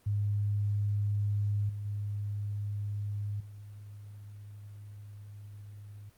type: tone with level steps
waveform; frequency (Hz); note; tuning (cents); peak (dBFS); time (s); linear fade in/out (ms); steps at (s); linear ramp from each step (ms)
sine; 102.8; G#2; -17; -27 / -35 / -32 / -44; 0.06-6.1; 10; 1.69 / 1.85 / 3.4; 5
effects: pink hiss -65 dBFS RMS until 6.17 s + Opus 32 kbps